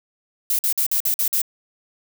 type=noise bursts; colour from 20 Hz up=violet; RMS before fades=-20 dBFS; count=7; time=0.5-1.417 s; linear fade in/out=2 ms; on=89 ms; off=49 ms; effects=none

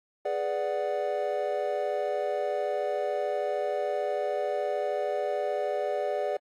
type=chord; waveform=triangle; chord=G# half-diminished seventh; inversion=none; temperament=equal; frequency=415.3 / 493.9 / 587.3 / 740 Hz; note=G#4 / B4 / D5 / F#5; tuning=0 / 0 / 0 / 0 cents; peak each=-31 / -33 / -28 / -32 dBFS; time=0.25-6.37 s; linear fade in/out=5 ms; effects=AAC 64 kbps

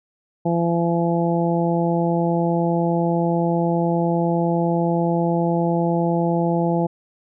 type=harmonic tone; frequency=169.7 Hz; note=F3; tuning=49 cents flat; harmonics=1 / 2 / 3 / 4 / 5; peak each=-20 / -23 / -25 / -26 / -27 dBFS; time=0.45-6.87 s; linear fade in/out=10 ms; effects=none

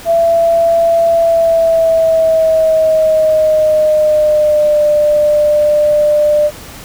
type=tone with pitch glide; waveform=sine; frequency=670 to 596.9 Hz; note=E5 to D5; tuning=+28 to +28 cents; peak=-7 dBFS; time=0.05-6.51 s; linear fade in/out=50 ms; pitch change=-200 cents; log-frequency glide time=1.12-4.82 s; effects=pink hiss -32 dBFS RMS until 6.84 s

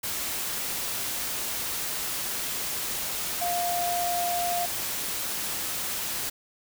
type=tone in noise; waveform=sine; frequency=702 Hz; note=F5; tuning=9 cents sharp; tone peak=-26 dBFS; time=3.41-4.66 s; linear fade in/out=10 ms; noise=white; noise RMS=-31 dBFS; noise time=0.03-6.3 s; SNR=+2 dB; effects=none

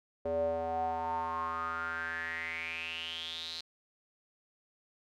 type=tone with band-pass filter sweep; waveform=square; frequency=82.41 Hz; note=E2; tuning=in tune; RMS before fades=-36 dBFS; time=0.25-3.61 s; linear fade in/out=5 ms; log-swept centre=520 to 4200 Hz; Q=8.3; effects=none

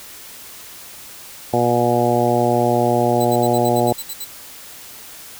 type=harmonic tone; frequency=120 Hz; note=B2; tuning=49 cents flat; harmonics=1 / 2 / 3 / 4 / 5 / 6 / 7; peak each=-23 / -22 / -21 / -22 / -21 / -20 / -23 dBFS; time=1.53-3.93 s; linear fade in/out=5 ms
type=tone bursts; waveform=5% pulse; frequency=4000 Hz; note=B7; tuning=21 cents sharp; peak=-18 dBFS; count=10; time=3.2-4.249 s; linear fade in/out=10 ms; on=50 ms; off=61 ms
effects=white hiss -38 dBFS RMS until 5.39 s

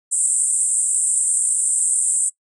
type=band-pass noise; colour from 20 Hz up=white; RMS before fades=-19 dBFS; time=0.11-2.3 s; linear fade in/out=20 ms; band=7800 to 9100 Hz; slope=96 dB/octave; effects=noise-tail reverb RT60 0.1 s tail -21 dB re dry

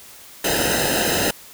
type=noise with comb filter; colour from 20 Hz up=pink; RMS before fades=-20 dBFS; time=0.44-1.31 s; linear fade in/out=5 ms; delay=0.88 ms; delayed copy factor=-0.95; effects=white hiss -43 dBFS RMS until 1.53 s

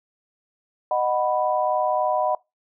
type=chord; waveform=sine; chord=B major; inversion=first; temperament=just; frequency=617.4 / 740.8 / 987.8 Hz; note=D#5 / F#5 / B5; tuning=-14 / +2 / 0 cents; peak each=-23 / -23 / -25 dBFS; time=0.91-2.35 s; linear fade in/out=2 ms; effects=noise-tail reverb RT60 0.2 s tail -22 dB re dry

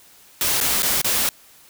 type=noise with dropouts; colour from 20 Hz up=white; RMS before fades=-20 dBFS; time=0.41-1.29 s; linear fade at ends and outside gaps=1 ms; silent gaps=0.603-0.611 / 0.822-0.83 / 1.016-1.045 s; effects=white hiss -50 dBFS RMS until 1.69 s

